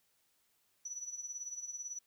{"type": "tone with tremolo", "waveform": "sine", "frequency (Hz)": 5920, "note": "F#8", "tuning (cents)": 0, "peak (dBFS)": -38, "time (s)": [0.85, 1.99], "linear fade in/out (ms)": 5, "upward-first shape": "sine", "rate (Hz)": 18, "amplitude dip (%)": 70, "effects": ["white hiss -75 dBFS RMS until 2.06 s"]}